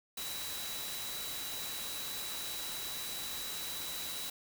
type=tone in noise; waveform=sine; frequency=3922 Hz; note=B7; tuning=13 cents flat; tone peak=-43 dBFS; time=0.17-4.3 s; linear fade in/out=5 ms; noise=white; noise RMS=-41 dBFS; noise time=0.17-4.3 s; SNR=-5 dB; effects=none